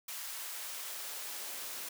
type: noise with high-pass filter sweep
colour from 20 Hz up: white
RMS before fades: -42 dBFS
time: 0.08-1.89 s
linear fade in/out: 5 ms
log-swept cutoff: 950 to 270 Hz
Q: 0.77
effects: none